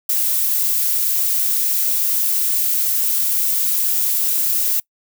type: noise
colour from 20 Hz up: violet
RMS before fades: -18 dBFS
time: 0.09-4.8 s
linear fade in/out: 5 ms
effects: noise-tail reverb RT60 0.1 s tail -24 dB re dry